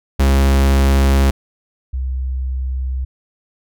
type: tone pair in turn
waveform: 45% pulse / sine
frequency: 68 / 64.67 Hz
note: C#2 / C2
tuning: -33 / -20 cents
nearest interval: minor second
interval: 87 cents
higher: first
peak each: -10 / -18 dBFS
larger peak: first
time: 0.19-1.31 / 1.93-3.05 s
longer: neither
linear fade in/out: 10 ms
effects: none